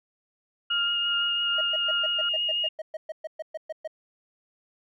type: tone with tremolo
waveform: sine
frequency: 1396.9 Hz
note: F6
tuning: in tune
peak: -27 dBFS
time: 0.7-2.29 s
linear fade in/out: 5 ms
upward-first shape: sine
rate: 2.6 Hz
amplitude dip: 60%
type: tone with vibrato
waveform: sine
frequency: 2854 Hz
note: F7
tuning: 37 cents sharp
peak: -24 dBFS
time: 0.7-2.69 s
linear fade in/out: 10 ms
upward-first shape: sine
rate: 5.9 Hz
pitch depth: 14 cents each way
type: tone bursts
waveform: triangle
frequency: 630 Hz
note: D#5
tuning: 21 cents sharp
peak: -28 dBFS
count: 16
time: 1.58-3.876 s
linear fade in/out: 5 ms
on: 31 ms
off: 120 ms
effects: none